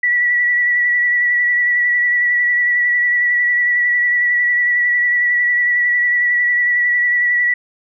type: tone with vibrato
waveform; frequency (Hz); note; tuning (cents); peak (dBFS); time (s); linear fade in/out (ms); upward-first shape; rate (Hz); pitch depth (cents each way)
sine; 1947; B6; -25; -12; 0.03-7.54; 5; sine; 11; 20
effects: none